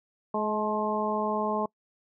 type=harmonic tone with a mistuned harmonic; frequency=212.2 Hz; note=G#3; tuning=38 cents sharp; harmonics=1 / 2 / 3 / 4 / 5; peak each=-32 / -32 / -32 / -32 / -32 dBFS; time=0.34-1.66 s; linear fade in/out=5 ms; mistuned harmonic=4; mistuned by=+30 cents; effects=noise-tail reverb RT60 0.1 s tail -25 dB re dry